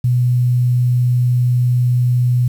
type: tone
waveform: sine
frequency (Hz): 123.47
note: B2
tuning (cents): 0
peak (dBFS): -11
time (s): 0.04-2.48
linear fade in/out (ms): 5
effects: 7-bit